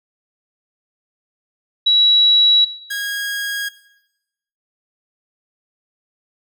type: tone pair in turn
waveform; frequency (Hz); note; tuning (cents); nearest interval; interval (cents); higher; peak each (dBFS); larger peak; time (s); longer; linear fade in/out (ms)
sine / sawtooth; 3900 / 1639.7; B7 / G#6; -23 / -23; octave + minor third; 1500; first; -10 / -18; first; 1.86-2.65 / 2.9-3.69; neither; 10
effects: noise-tail reverb RT60 0.9 s tail -17 dB re dry